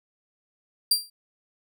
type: tone with exponential decay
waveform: sawtooth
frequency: 4725 Hz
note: D8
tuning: 10 cents sharp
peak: -12 dBFS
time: 0.91-1.1 s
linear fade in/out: 5 ms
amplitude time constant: 40 ms
effects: none